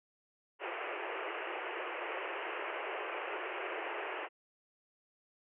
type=band-pass noise; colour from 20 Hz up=pink; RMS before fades=-40 dBFS; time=0.59-4.29 s; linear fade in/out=50 ms; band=340 to 2900 Hz; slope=96 dB/octave; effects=none